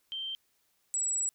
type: tone pair in turn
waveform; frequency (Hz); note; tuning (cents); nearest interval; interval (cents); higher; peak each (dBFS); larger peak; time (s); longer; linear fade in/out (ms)
sine; 3136 / 7807; G7 / B8; 0 / -21; octave + major third; 1579; second; -34 / -28; second; 0.12-0.35 / 0.94-1.29; second; 0
effects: white hiss -73 dBFS RMS until 1.34 s